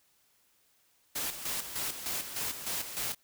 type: noise with tremolo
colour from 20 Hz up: white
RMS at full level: -34 dBFS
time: 1.15-3.15 s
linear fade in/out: 10 ms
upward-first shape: square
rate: 3.3 Hz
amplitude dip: 60%
effects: white hiss -69 dBFS RMS until 3.23 s